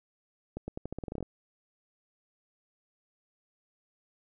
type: accelerating click train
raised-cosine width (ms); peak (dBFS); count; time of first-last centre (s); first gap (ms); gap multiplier
2; -23; 13; 0.57-1.227; 110; 0.86
effects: none